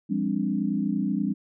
sine chord, D half-diminished seventh, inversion first, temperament equal with one note detuned, 174.61 / 203.1 / 261.6 / 293.7 Hz, F3 / Ab3 / C4 / D4, 0 / -38 / 0 / 0 cents, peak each -31 / -26 / -30 / -30 dBFS, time 0.09-1.34 s, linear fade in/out 20 ms, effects none

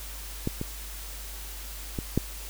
clicks, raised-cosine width 3 ms, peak -13 / -17 / -17 / -9 dBFS, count 4, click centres 0.474 / 0.614 / 1.988 / 2.176 s, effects added 50 Hz sine -39 dBFS peak until 2.49 s + white hiss -42 dBFS RMS until 2.49 s

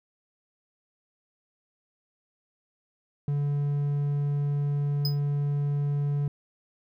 triangle tone, 143.9 Hz, D3, 35 cents flat, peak -22 dBFS, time 3.28-6.28 s, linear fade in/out 2 ms
square tone with exponential decay, 5030 Hz, D#8, 18 cents sharp, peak -25 dBFS, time 5.05-5.19 s, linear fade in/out 2 ms, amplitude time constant 29 ms
effects none

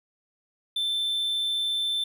triangle tone, 3543 Hz, A7, 11 cents sharp, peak -23 dBFS, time 0.76-2.04 s, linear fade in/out 5 ms, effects none

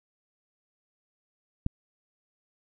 click, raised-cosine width 5 ms, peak -14 dBFS, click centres 1.664 s, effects none

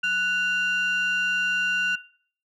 sine tone pair together, 1480 / 2778 Hz, F#6 / F7, 0 / -10 cents, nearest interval major seventh, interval 1090 cents, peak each -22 dBFS, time 0.03-1.96 s, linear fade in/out 10 ms, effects noise-tail reverb RT60 0.5 s tail -20 dB re dry + tanh soft clip ceiling -18 dBFS

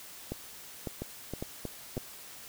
two click trains, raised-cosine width 2 ms, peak -22 / -21 dBFS, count 4 / 4, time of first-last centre 1.02-1.969 / 0.32-1.977 s, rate 3.16 / 1.81 Hz, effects white hiss -48 dBFS RMS until 2.48 s

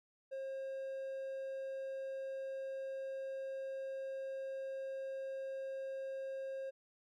triangle tone, 536 Hz, C5, 42 cents sharp, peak -38 dBFS, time 0.31-6.71 s, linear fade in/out 20 ms, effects none

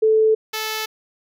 sine / 5% pulse tone pair in turn, 437.8 / 436.1 Hz, A4 / A4, -9 / -15 cents, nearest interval unison, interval 6 cents, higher first, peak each -12 dBFS, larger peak neither, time 0.02-0.35 / 0.53-0.86 s, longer neither, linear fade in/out 10 ms, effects none

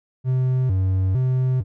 triangle tone with vibrato, 110.2 Hz, A2, 3 cents sharp, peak -15 dBFS, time 0.24-1.64 s, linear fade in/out 50 ms, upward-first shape square, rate 1.1 Hz, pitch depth 270 cents each way, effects none

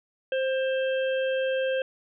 harmonic tone with a mistuned harmonic, 530 Hz, C5, 22 cents sharp, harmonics 1 / 3 / 5 / 6, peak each -24 / -34 / -38 / -40 dBFS, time 0.32-1.82 s, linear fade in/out 2 ms, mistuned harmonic 1, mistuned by -15 cents, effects none

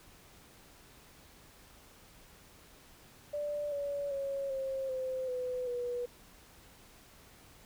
sine tone with pitch steps, 587 / 569 / 551.5 / 534.6 / 518.1 / 502.2 / 486.8 Hz, D5 / C#5 / C#5 / C5 / C5 / B4 / B4, -1 / +45 / -9 / +37 / -17 / +29 / -25 cents, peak -33 dBFS, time 3.33-6.06 s, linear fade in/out 10 ms, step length 390 ms, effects pink hiss -58 dBFS RMS until 7.65 s

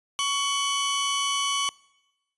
sawtooth tone pair together, 1119 / 3013 Hz, C#6 / F#7, +16 / +31 cents, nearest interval octave + perfect fourth, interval 1715 cents, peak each -23 dBFS, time 0.19-1.69 s, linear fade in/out 0 ms, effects noise-tail reverb RT60 1.0 s tail -24 dB re dry + resampled to 24000 Hz

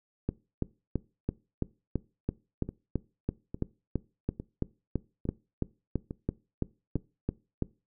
two click trains, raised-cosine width 3 ms, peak -15 / -23 dBFS, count 23 / 6, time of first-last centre 0.29-7.623 / 2.69-6.964 s, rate 3 / 1.17 Hz, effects noise-tail reverb RT60 0.3 s tail -21 dB re dry

